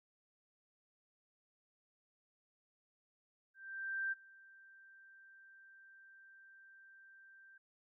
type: tone with ADSR envelope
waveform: sine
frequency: 1570 Hz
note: G6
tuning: 2 cents sharp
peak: -34 dBFS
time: 3.54-7.58 s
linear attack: 580 ms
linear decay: 22 ms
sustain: -24 dB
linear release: 6 ms
effects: none

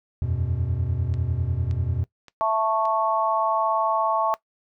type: chord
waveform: triangle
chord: E suspended second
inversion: none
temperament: equal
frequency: 82.41 / 92.5 / 123.47 Hz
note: E2 / F#2 / B2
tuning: 0 / 0 / 0 cents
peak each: -25 dBFS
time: 0.22-2.04 s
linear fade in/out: 0 ms
type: click train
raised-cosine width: 0.2 ms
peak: -27 dBFS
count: 4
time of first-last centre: 1.14-2.854 s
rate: 1.75 Hz
type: harmonic tone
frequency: 220.7 Hz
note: A3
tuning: 5 cents sharp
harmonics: 3 / 4 / 5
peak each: -24 / -24 / -24 dBFS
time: 2.41-4.34 s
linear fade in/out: 0 ms
effects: noise-tail reverb RT60 0.1 s tail -19 dB re dry

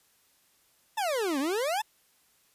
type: exponential two-way sweep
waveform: 40% pulse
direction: down then up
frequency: 910 to 260.3 to 910 Hz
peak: -26 dBFS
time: 0.97-1.82 s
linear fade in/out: 10 ms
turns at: 1.39 s
effects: white hiss -66 dBFS RMS until 2.54 s + resampled to 32000 Hz

